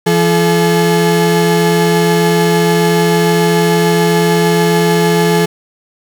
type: tone pair together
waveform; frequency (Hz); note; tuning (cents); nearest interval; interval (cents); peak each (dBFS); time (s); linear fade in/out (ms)
35% pulse; 170 / 428.4; F3 / A4; -46 / -46; octave + major third; 1600; -10; 0.06-5.46; 10
effects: 7-bit